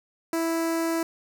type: tone with notch filter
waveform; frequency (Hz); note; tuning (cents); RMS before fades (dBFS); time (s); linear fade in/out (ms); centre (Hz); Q
sawtooth; 329.6; E4; 0; -26; 0.33-1.03; 2; 3300; 1.3
effects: none